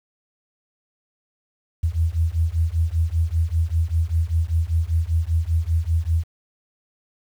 sine beating tone pair, 79.7 / 84.8 Hz, D#2 / E2, +42 / +50 cents, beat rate 5.1 Hz, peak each -21 dBFS, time 1.83-6.24 s, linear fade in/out 10 ms, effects 8-bit

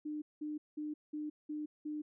sine tone bursts, 301.5 Hz, D4, 46 cents sharp, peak -37 dBFS, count 6, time 0.05-2.02 s, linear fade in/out 10 ms, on 170 ms, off 190 ms, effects none

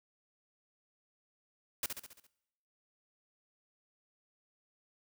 white noise with echo, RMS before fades -34 dBFS, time 1.83-1.86 s, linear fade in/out 2 ms, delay 68 ms, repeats 6, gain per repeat -5 dB, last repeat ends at 2.268 s, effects noise-tail reverb RT60 0.9 s tail -22 dB re dry

